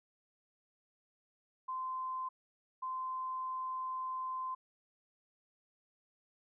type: tone bursts at uneven times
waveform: sine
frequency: 1035 Hz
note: C6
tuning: 19 cents flat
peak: -36 dBFS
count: 2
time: 1.68-2.29 / 2.82-4.55 s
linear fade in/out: 10 ms
effects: none